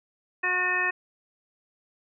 harmonic tone, 363.3 Hz, F#4, 32 cents flat, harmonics 1 / 2 / 3 / 4 / 5 / 7, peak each -36 / -36 / -32 / -36 / -25 / -29 dBFS, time 0.43-0.91 s, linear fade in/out 10 ms, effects none

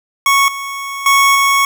25% pulse tone with level steps, 1106 Hz, C#6, 4 cents flat, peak -5 / -18 / -4 / -6 dBFS, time 0.26-1.65 s, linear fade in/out 2 ms, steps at 0.48 / 1.06 / 1.35 s, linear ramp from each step 2 ms, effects none

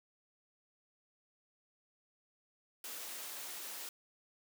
white high-pass noise, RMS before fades -45 dBFS, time 2.84-3.89 s, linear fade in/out 2 ms, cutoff 300 Hz, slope 12 dB/octave, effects none

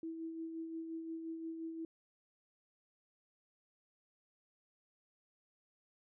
sine tone with tremolo, 326.2 Hz, E4, 18 cents flat, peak -39 dBFS, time 0.03-1.85 s, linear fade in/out 2 ms, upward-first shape sine, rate 5.7 Hz, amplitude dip 40%, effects none

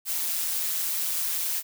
blue noise with amplitude modulation, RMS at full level -26 dBFS, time 0.05-1.63 s, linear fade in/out 50 ms, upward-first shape sine, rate 168 Hz, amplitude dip 45%, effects none

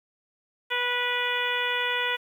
harmonic tone, 489.9 Hz, B4, 14 cents flat, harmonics 1 / 2 / 3 / 4 / 5 / 6 / 7, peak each -34 / -32 / -31 / -30 / -32 / -33 / -34 dBFS, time 0.7-2.17 s, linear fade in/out 20 ms, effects 9-bit

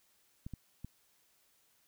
clicks, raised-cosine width 5 ms, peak -30 dBFS, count 3, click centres 0.465 / 0.537 / 0.846 s, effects white hiss -71 dBFS RMS until 1.87 s

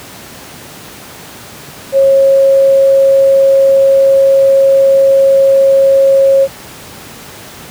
sine tone, 544 Hz, C#5, 33 cents flat, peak -4 dBFS, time 1.92-6.48 s, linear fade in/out 50 ms, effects pink hiss -31 dBFS RMS until 7.7 s + high-pass 100 Hz 12 dB/octave

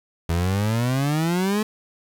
30% pulse exponential sweep, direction up, 81.2 to 217.8 Hz, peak -17 dBFS, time 0.29-1.63 s, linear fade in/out 5 ms, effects 8-bit

